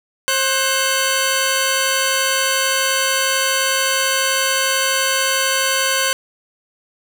10% pulse tone pair together, 532.8 / 1507 Hz, C5 / F#6, +31 / +31 cents, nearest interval octave + tritone, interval 1800 cents, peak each -10 dBFS, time 0.28-6.13 s, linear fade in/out 0 ms, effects none

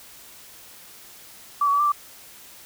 sine tone with pitch steps, 1159 / 1125 / 1147 / 1183 / 1167 Hz, D6 / C#6 / D6 / D6 / D6, -23 / +25 / -41 / +12 / -11 cents, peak -17 dBFS, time 1.61-1.92 s, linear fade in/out 5 ms, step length 62 ms, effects white hiss -46 dBFS RMS until 2.65 s

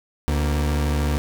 35% pulse tone pair together, 73.42 / 233.1 Hz, D2 / A#3, 0 / 0 cents, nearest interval octave + minor sixth, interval 2000 cents, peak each -18 / -27 dBFS, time 0.28-1.18 s, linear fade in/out 0 ms, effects none

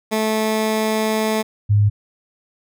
15% pulse / sine tone pair in turn, 218.1 / 103.53 Hz, A3 / G#2, -15 / -5 cents, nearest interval octave + minor second, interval 1290 cents, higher first, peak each -11 / -11 dBFS, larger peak neither, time 0.11-1.43 / 1.69-1.9 s, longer first, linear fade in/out 20 ms, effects none

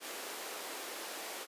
pink high-pass noise, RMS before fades -43 dBFS, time 0-1.47 s, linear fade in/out 50 ms, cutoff 340 Hz, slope 24 dB/octave, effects resampled to 32000 Hz

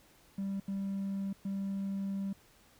triangle tone bursts at uneven times, 196 Hz, G3, in tune, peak -30 dBFS, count 3, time 0.38-0.6 / 0.68-1.33 / 1.45-2.33 s, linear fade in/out 5 ms, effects tanh soft clip ceiling -28 dBFS + pink hiss -63 dBFS RMS until 2.79 s

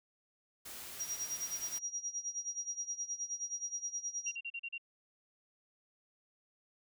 white noise, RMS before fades -47 dBFS, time 0.65-1.79 s, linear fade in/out 10 ms
sine tone with tremolo, 5730 Hz, F8, 44 cents sharp, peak -34 dBFS, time 0.99-4.36 s, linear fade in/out 20 ms, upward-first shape sine, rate 9.5 Hz, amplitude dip 85%
sine tone bursts, 2759 Hz, F7, 22 cents flat, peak -38 dBFS, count 6, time 4.26-4.781 s, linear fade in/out 10 ms, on 56 ms, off 37 ms
effects none

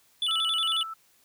triangle tone with vibrato, 3200 Hz, G7, 35 cents sharp, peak -23 dBFS, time 0.22-0.83 s, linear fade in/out 2 ms, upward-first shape square, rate 11 Hz, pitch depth 140 cents each way
sine tone with tremolo, 1320 Hz, E6, 2 cents sharp, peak -31 dBFS, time 0.28-0.94 s, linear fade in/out 10 ms, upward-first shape triangle, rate 2.9 Hz, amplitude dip 35%
effects white hiss -63 dBFS RMS until 1.24 s

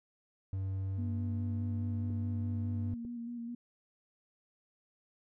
triangle tone with pitch glide, 95.9 to 97.86 Hz, G2 to G2, -37 to -2 cents, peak -31 dBFS, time 0.53-2.94 s, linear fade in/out 0 ms, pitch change +35 cents, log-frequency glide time 0.8-1.62 s
sine tone with vibrato, 236.5 Hz, A#3, 25 cents sharp, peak -38 dBFS, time 0.98-3.55 s, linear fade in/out 5 ms, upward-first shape square, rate 4.8 Hz, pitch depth 23 cents each way
clicks, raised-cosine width 3 ms, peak -35 dBFS, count 2, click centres 2.103 / 3.05 s
effects none

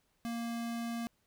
square tone, 233.1 Hz, A#3, in tune, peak -36 dBFS, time 0.25-1.07 s, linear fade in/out 0 ms, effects pink hiss -75 dBFS RMS until 1.26 s

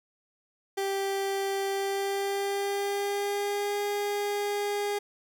30% pulse tone with pitch glide, 392 to 409.1 Hz, G4 to G#4, 0 to -26 cents, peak -25 dBFS, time 0.77-4.99 s, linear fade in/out 10 ms, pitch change +74 cents, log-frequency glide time 1.69-3.81 s, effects none

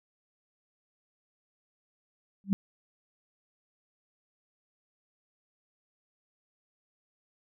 sine tone with exponential growth, 196 Hz, G3, in tune, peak -18 dBFS, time 2.44-2.53 s, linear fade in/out 0 ms, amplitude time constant 18 ms, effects none

